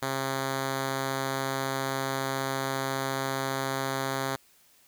5% pulse tone, 134.6 Hz, C3, 49 cents sharp, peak -17 dBFS, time 0.02-4.36 s, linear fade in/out 5 ms, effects white hiss -61 dBFS RMS until 4.87 s

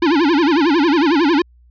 square tone with vibrato, 311.6 Hz, D#4, 3 cents sharp, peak -12 dBFS, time 0.02-1.42 s, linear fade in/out 5 ms, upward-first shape sine, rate 11 Hz, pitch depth 220 cents each way, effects added 60 Hz sine -46 dBFS peak until 1.7 s + resampled to 11025 Hz

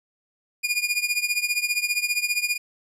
sawtooth tone with tremolo, 2433 Hz, D#7, 39 cents flat, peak -15 dBFS, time 0.63-2.58 s, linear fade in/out 20 ms, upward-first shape triangle, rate 15 Hz, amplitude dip 90%, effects resampled to 32000 Hz

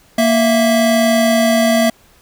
square tone pair together, 233.1 / 658.6 Hz, A#3 / E5, 0 / -2 cents, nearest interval octave + tritone, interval 1798 cents, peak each -14 dBFS, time 0.18-1.9 s, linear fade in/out 5 ms, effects pink hiss -50 dBFS RMS until 2.21 s

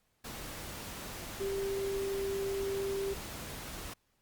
sine tone in noise, 392.7 Hz, G4, 3 cents sharp, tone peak -32 dBFS, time 1.4-3.14 s, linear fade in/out 10 ms, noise pink, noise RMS -43 dBFS, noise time 0.24-3.94 s, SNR +8 dB, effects pink hiss -75 dBFS RMS until 4.21 s + Opus 48 kbps

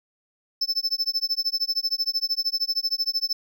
triangle tone with tremolo, 5270 Hz, E8, 1 cent flat, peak -18 dBFS, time 0.61-3.33 s, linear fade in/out 5 ms, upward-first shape sine, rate 13 Hz, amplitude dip 100%, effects none

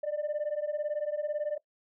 sine beating tone pair, 587.3 / 605.3 Hz, D5 / D#5, 0 / -48 cents, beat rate 18 Hz, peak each -31 dBFS, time 0.03-1.58 s, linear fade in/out 10 ms, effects noise-tail reverb RT60 0.1 s tail -20 dB re dry + tanh soft clip ceiling -26 dBFS

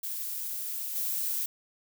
violet noise with level steps, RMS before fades -35 / -31 dBFS, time 0.03-1.46 s, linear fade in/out 5 ms, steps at 0.95 s, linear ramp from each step 10 ms, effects none

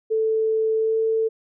sine tone with pitch glide, 441 to 445.1 Hz, A4 to A4, +4 to +20 cents, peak -18 dBFS, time 0.1-1.29 s, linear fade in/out 20 ms, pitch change +16 cents, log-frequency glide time 0.76-0.98 s, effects none

